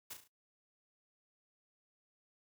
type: noise with echo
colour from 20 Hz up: white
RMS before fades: -45 dBFS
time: 0.1-0.14 s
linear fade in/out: 10 ms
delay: 35 ms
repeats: 4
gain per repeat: -6 dB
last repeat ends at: 0.28 s
effects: noise-tail reverb RT60 0.1 s tail -18 dB re dry + high-pass 60 Hz 12 dB/octave